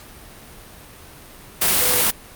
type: tone in noise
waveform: sine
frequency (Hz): 493.9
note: B4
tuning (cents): 0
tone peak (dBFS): -27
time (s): 1.8-2.02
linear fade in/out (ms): 10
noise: white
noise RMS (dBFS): -17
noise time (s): 1.61-2.11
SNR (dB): -13
effects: pink hiss -42 dBFS RMS until 2.35 s + Opus 48 kbps